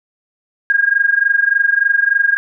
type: tone with amplitude modulation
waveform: sine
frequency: 1625 Hz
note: G#6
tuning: 38 cents flat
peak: -7 dBFS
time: 0.7-2.37 s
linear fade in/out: 0 ms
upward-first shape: sine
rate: 23.4 Hz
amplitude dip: 85%
effects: none